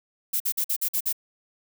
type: noise bursts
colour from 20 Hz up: violet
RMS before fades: -25 dBFS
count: 7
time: 0.33-1.128 s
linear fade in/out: 10 ms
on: 72 ms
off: 49 ms
effects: none